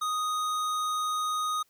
sine tone with hard clipping, 1244.5 Hz, D#6, in tune, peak -29 dBFS, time 0.01-1.63 s, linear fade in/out 10 ms, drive 16 dB, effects white hiss -69 dBFS RMS until 1.69 s

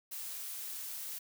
blue noise, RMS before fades -42 dBFS, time 0.11-1.19 s, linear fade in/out 10 ms, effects none

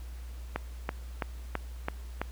click train, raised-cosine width 0.5 ms, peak -15 dBFS, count 6, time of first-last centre 0.56-2.216 s, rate 3.02 Hz, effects added 60 Hz sine -39 dBFS peak until 2.31 s + pink hiss -56 dBFS RMS until 2.31 s

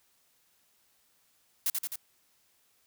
blue noise with echo, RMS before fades -28 dBFS, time 1.66-1.7 s, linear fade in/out 2 ms, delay 86 ms, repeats 3, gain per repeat -3 dB, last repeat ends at 1.958 s, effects white hiss -69 dBFS RMS until 2.86 s

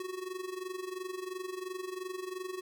square tone with amplitude modulation, 370 Hz, F#4, in tune, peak -35 dBFS, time 0-2.61 s, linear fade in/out 2 ms, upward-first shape sine, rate 22.9 Hz, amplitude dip 75%, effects none

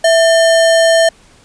sine tone with sample-and-hold, 659.3 Hz, E5, in tune, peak -6 dBFS, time 0.04-1.09 s, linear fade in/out 5 ms, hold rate 2450 Hz, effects pink hiss -46 dBFS RMS until 1.44 s + resampled to 22050 Hz

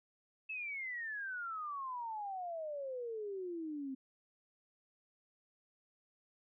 sine exponential sweep, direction down, 2637 to 260 Hz, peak -39 dBFS, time 0.49-3.95 s, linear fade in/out 10 ms, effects none

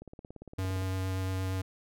click train, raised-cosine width 2 ms, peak -32 dBFS, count 15, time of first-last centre 0.02-0.82 s, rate 17.5 Hz
square tone with vibrato, 94.2 Hz, F#2, 32 cents sharp, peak -31 dBFS, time 0.58-1.62 s, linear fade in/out 10 ms, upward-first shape sine, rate 8.6 Hz, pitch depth 9 cents each way
effects none

